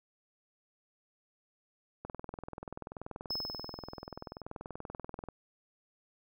click train, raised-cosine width 1 ms, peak -27 dBFS, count 68, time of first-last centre 2.05-5.287 s, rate 20.7 Hz
triangle tone with exponential decay, 5190 Hz, E8, 28 cents flat, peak -31 dBFS, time 3.3-4.41 s, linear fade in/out 5 ms, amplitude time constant 240 ms
effects none

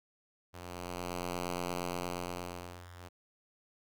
5% pulse ring-modulated tone, 88.5 Hz, F2, 23 cents sharp, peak -23 dBFS, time 0.53-3.09 s, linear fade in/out 20 ms, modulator 88.7 Hz, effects none

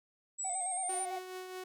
sine linear sweep, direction up, 7740 to 9200 Hz, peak -35 dBFS, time 0.38-1.06 s, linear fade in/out 20 ms
triangle tone with vibrato, 738 Hz, F#5, 5 cents flat, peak -35 dBFS, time 0.44-1.19 s, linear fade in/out 10 ms, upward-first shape square, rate 9 Hz, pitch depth 50 cents each way
sawtooth tone with tremolo, 370 Hz, F#4, in tune, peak -36 dBFS, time 0.89-1.64 s, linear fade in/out 5 ms, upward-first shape triangle, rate 4.7 Hz, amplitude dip 45%
effects none

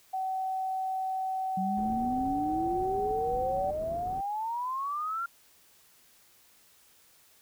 sine tone, 758 Hz, F#5, 42 cents sharp, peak -29 dBFS, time 0.13-3.71 s, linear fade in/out 10 ms
sine exponential sweep, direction up, 185 to 1396.9 Hz, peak -30 dBFS, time 1.57-5.26 s, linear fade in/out 5 ms
pink low-pass noise, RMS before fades -43 dBFS, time 1.77-4.21 s, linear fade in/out 5 ms, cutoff 510 Hz, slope 12 dB/octave
effects white hiss -61 dBFS RMS until 7.41 s

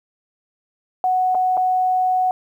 sine tone with dropouts, 740 Hz, F#5, in tune, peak -15 dBFS, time 1.04-2.31 s, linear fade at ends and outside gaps 1 ms, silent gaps 1.347-1.351 / 1.57-1.575 s, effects 9-bit

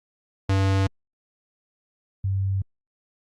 square / sine tone pair in turn, 96.8 / 96.8 Hz, G2 / G2, -21 / -21 cents, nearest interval unison, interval 0 cents, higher neither, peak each -19 / -21 dBFS, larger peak first, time 0.49-0.87 / 2.24-2.62 s, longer neither, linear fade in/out 5 ms, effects low-pass 6000 Hz 12 dB/octave + Opus 48 kbps

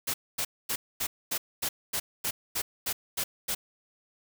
white noise bursts, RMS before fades -30 dBFS, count 12, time 0.07-3.55 s, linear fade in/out 10 ms, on 70 ms, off 240 ms, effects none

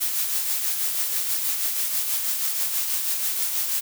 blue noise with tremolo, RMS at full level -23 dBFS, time 0-3.81 s, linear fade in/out 20 ms, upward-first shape triangle, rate 6.2 Hz, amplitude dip 45%, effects none

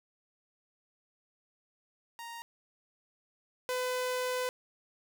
sawtooth tone pair in turn, 932.3 / 503.7 Hz, A#5 / B4, 0 / +34 cents, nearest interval major seventh, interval 1066 cents, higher first, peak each -38 / -27 dBFS, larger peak second, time 2.19-2.42 / 3.69-4.49 s, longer second, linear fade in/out 0 ms, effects none

